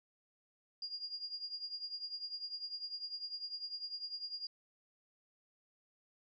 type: tone with tremolo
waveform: sine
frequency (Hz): 4828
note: D8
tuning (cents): +47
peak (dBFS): -37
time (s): 0.82-4.47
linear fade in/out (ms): 2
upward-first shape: triangle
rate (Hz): 10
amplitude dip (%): 85
effects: none